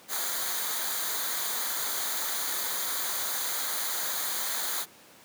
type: noise with comb filter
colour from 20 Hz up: white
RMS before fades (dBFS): -31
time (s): 0.08-4.86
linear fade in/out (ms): 50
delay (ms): 0.37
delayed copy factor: -0.7
effects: pink hiss -53 dBFS RMS until 5.24 s + high-pass 200 Hz 12 dB/octave